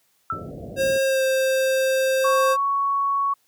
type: tone with exponential decay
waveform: sine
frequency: 1327 Hz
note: E6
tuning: 11 cents sharp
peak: -20 dBFS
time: 0.3-0.51 s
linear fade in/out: 2 ms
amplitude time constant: 45 ms
type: low-pass noise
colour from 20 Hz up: pink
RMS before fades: -34 dBFS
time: 0.32-0.98 s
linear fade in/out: 5 ms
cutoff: 700 Hz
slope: 96 dB/octave
type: tone with pitch glide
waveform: square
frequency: 537 to 527.5 Hz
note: C5 to C5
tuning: +45 to +14 cents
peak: -19 dBFS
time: 0.76-2.57 s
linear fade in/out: 50 ms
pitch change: -31 cents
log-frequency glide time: 1.03-1.23 s
type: tone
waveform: sine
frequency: 1114 Hz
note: C#6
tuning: 8 cents sharp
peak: -19 dBFS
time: 2.24-3.34 s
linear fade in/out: 10 ms
effects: white hiss -65 dBFS RMS until 3.47 s + high-pass 80 Hz 12 dB/octave